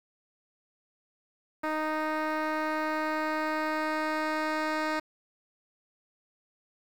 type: tone with low-pass filter sweep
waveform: 10% pulse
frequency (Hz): 310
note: D#4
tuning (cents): -6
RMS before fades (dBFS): -30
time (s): 1.63-5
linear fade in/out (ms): 10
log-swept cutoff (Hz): 2000 to 3900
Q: 0.71
effects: 8-bit